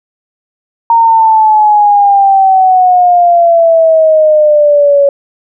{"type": "exponential sweep", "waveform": "sine", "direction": "down", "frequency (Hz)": [928, 559], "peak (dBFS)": -3, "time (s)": [0.9, 5.09], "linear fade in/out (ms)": 2, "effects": []}